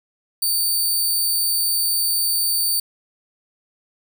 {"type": "tone", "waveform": "10% pulse", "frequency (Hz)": 4584, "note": "D8", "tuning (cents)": -43, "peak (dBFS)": -11, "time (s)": [0.42, 2.8], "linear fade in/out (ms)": 5, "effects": []}